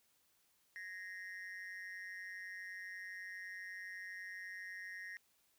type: tone with amplitude modulation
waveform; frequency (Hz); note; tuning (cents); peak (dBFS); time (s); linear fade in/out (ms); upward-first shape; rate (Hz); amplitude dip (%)
triangle; 1864.7; A#6; 0; -40; 0.76-5.17; 0; sine; 188; 90
effects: white hiss -75 dBFS RMS until 5.58 s